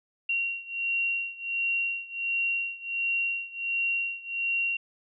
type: beating tone pair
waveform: sine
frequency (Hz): 2750 / 2751.4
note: F7 / F7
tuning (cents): -27 / -26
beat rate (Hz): 1.4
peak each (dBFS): -29 / -31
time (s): 0.29-4.77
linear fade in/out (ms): 5
effects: none